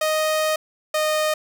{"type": "tone pair in turn", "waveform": "sawtooth", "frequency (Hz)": [622.3, 616.6], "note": ["D#5", "D#5"], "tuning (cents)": [0, -16], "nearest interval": "unison", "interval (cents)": 16, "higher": "first", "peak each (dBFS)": -15, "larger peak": "neither", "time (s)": [[0.01, 0.56], [0.94, 1.34]], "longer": "first", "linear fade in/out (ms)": 5, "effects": []}